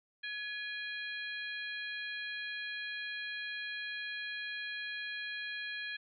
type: harmonic tone with a mistuned harmonic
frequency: 818 Hz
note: G#5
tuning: 26 cents flat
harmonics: 2 / 3 / 4 / 5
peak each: -40 / -44 / -46 / -48 dBFS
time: 0.23-5.97 s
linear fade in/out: 10 ms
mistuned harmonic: 2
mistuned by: +55 cents
effects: none